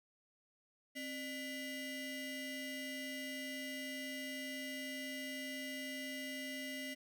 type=ring-modulated tone; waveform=30% pulse; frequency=866 Hz; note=A5; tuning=28 cents flat; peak=-36 dBFS; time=0.95-6.95 s; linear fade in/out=20 ms; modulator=1130 Hz; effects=none